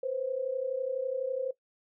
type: tone pair together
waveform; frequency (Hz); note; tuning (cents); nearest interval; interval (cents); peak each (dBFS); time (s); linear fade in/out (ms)
sine; 497 / 529; B4 / C5; +11 / +19; minor second; 108; -34 / -31; 0.03-1.51; 5
effects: noise-tail reverb RT60 0.1 s tail -18 dB re dry